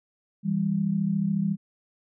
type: tone pair together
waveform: sine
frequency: 164.9 / 198.95 Hz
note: E3 / G3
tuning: +1 / +26 cents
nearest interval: minor third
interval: 325 cents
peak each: -27 / -24 dBFS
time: 0.43-1.57 s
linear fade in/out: 50 ms
effects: none